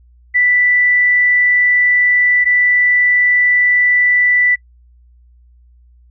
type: tone pair in turn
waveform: sine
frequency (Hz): 1975.5 / 1975.5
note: B6 / B6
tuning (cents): 0 / 0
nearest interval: unison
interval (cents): 0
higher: neither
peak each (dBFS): -9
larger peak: neither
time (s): 0.34-2.45 / 2.45-4.56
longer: neither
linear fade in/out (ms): 20
effects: noise-tail reverb RT60 0.1 s tail -26 dB re dry + added 60 Hz sine -44 dBFS peak until 6.1 s